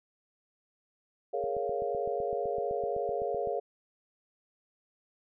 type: chord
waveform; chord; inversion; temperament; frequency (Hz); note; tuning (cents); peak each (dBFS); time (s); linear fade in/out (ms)
sine; Bb minor seventh; third; equal; 415.3 / 466.2 / 554.4 / 698.5; Ab4 / Bb4 / Db5 / F5; 0 / 0 / 0 / 0; -35; 1.33-3.6; 10
type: click train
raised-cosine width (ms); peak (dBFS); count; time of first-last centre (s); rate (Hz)
3; -33; 17; 1.44-3.473; 7.87
effects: none